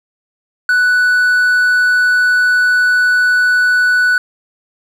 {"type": "tone", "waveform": "triangle", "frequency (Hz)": 1484, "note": "F#6", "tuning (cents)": 5, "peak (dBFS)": -7, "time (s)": [0.69, 4.18], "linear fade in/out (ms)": 2, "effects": []}